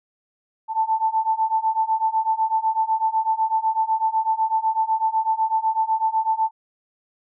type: beating tone pair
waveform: sine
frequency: 880 / 888 Hz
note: A5 / A5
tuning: 0 / +16 cents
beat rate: 8 Hz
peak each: -22 / -21 dBFS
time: 0.68-6.51 s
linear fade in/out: 50 ms
effects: none